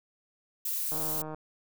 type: noise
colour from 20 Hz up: violet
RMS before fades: -32 dBFS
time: 0.65-1.22 s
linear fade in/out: 5 ms
type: click train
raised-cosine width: 1 ms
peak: -26 dBFS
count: 67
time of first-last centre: 0.92-1.346 s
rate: 155 Hz
effects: none